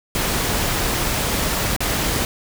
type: noise with dropouts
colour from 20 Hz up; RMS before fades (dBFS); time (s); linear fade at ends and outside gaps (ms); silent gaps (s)
pink; -21; 0.15-2.25; 1; 1.764-1.805
effects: none